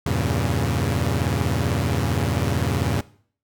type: chord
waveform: sawtooth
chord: E diminished seventh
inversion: none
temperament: equal with one note detuned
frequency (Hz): 82.41 / 98 / 117.9 / 138.59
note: E2 / G2 / Bb2 / Db3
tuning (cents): 0 / 0 / +20 / 0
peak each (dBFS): -22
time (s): 0.06-3.01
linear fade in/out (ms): 5
effects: noise-tail reverb RT60 0.5 s tail -19 dB re dry